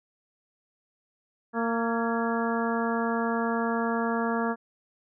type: harmonic tone with a mistuned harmonic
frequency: 230 Hz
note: A#3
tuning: 23 cents flat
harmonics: 1 / 2 / 3 / 4 / 5 / 6 / 7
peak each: -28 / -31 / -33 / -34 / -35 / -36 / -36 dBFS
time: 1.53-4.56 s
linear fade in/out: 50 ms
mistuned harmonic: 7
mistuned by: +57 cents
effects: none